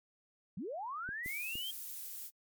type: linear sweep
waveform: sine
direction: up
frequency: 146.83 to 3233 Hz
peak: -38 dBFS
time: 0.57-1.71 s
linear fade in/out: 5 ms
type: clicks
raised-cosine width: 3 ms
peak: -34 dBFS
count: 3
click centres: 1.09 / 1.261 / 1.555 s
type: noise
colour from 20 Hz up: violet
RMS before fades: -44 dBFS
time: 1.23-2.31 s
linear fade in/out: 50 ms
effects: MP3 96 kbps